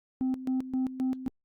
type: tone with tremolo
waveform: sine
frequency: 259.3 Hz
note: C4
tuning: 15 cents flat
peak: -23 dBFS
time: 0.21-1.28 s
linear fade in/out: 0 ms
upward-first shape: square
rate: 3.8 Hz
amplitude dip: 80%
effects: tanh soft clip ceiling -24 dBFS + Opus 48 kbps